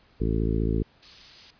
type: harmonic tone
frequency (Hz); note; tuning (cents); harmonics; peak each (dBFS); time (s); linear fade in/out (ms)
55; A1; 0; 1 / 2 / 3 / 4 / 5 / 6 / 7 / 8; -26 / -29 / -31 / -32 / -33 / -34 / -34 / -35; 0.2-0.83; 10
type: noise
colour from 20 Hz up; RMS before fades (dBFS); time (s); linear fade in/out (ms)
violet; -34; 1.02-1.51; 10
effects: pink hiss -60 dBFS RMS until 1.59 s + resampled to 11025 Hz